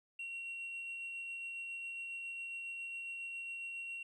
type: tone with tremolo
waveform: sine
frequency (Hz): 2739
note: F7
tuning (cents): -34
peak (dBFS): -38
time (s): 0.19-4.03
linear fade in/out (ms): 5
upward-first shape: sine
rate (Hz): 7.3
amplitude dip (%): 25
effects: tanh soft clip ceiling -39 dBFS + 13-bit